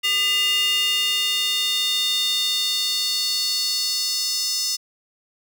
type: tone with high-pass filter sweep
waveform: square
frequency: 402.9 Hz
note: G4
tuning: 48 cents sharp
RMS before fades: -22 dBFS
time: 0.03-4.77 s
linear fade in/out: 20 ms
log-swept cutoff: 2600 to 5300 Hz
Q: 4.5
effects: none